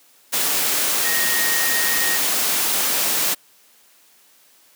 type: tone in noise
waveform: sine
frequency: 1864.7 Hz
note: A#6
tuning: in tune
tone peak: -23 dBFS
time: 1.04-2.18 s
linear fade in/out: 20 ms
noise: white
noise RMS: -20 dBFS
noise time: 0.32-3.35 s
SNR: -6 dB
effects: white hiss -54 dBFS RMS until 4.75 s + high-pass 200 Hz 12 dB/octave